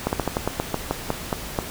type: slowing click train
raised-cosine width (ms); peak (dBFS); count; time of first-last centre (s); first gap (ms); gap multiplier
1; -7; 12; 0.07-1.588; 59; 1.16
effects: pink hiss -34 dBFS RMS until 1.7 s